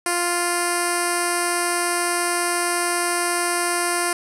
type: tone with low-pass filter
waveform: 10% pulse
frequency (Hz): 349.2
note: F4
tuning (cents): 0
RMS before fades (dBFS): -22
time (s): 0.06-4.13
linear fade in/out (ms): 2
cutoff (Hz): 10000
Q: 7.6
effects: none